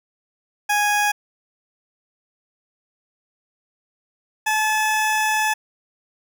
20% pulse tone pair in turn, 829 / 862.7 Hz, G#5 / A5, -3 / -34 cents, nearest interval minor second, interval 69 cents, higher second, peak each -12 / -13 dBFS, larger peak first, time 0.69-1.12 / 4.46-5.54 s, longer second, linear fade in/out 10 ms, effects none

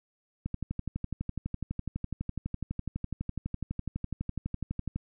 click train, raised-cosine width 5 ms, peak -20 dBFS, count 55, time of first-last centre 0.46-4.96 s, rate 12 Hz, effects none

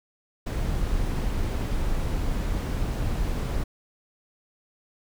brown noise, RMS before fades -26 dBFS, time 0.46-3.64 s, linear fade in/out 10 ms, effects none

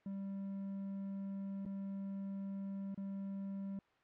triangle tone with dropouts, 196 Hz, G3, in tune, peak -38 dBFS, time 0.06-3.79 s, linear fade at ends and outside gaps 2 ms, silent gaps 1.652-1.661 / 2.945-2.976 s, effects white hiss -71 dBFS RMS until 4.03 s + low-pass 2000 Hz 12 dB/octave

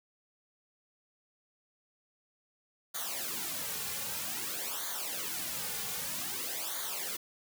white noise with flanger, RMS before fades -37 dBFS, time 2.94-7.17 s, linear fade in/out 10 ms, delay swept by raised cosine 0.37 to 3.17 ms, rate 0.52 Hz, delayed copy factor -0.85, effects none

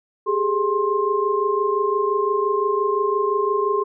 sine tone cluster, 397.7 / 423.5 / 1059 Hz, G4 / G#4 / C6, +25 / +34 / +21 cents, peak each -22 dBFS, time 0.26-3.84 s, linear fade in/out 20 ms, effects none

